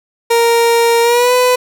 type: tone with pitch glide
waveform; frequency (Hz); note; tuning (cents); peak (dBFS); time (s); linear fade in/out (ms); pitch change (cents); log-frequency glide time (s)
30% pulse; 466.2 to 499.7; A#4 to B4; 0 to +20; -6; 0.3-1.56; 10; +120; 1.02-1.33
effects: none